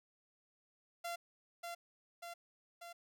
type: tone with echo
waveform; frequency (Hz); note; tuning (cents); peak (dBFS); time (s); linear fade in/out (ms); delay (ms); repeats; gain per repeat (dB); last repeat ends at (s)
sawtooth; 687; F5; -29; -36; 1.04-1.16; 10; 590; 3; -3; 2.93
effects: none